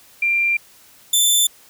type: tone pair in turn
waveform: sine / 15% pulse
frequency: 2376 / 3536 Hz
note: D7 / A7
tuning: +20 / +8 cents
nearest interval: perfect fifth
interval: 688 cents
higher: second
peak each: -15 / -6 dBFS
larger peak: second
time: 0.22-0.57 / 1.13-1.47 s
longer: first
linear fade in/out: 5 ms
effects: white hiss -49 dBFS RMS until 1.69 s